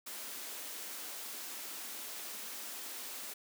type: high-pass noise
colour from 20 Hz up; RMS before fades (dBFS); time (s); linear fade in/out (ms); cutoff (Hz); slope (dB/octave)
white; -44; 0.06-3.34; 10; 200; 96
effects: none